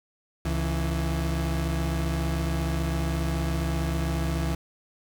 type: tone pair together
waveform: 35% pulse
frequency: 68.89 / 164.81 Hz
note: C#2 / E3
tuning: -10 / 0 cents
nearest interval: octave + minor third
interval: 1510 cents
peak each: -25 / -27 dBFS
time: 0.45-4.55 s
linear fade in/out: 5 ms
effects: 8-bit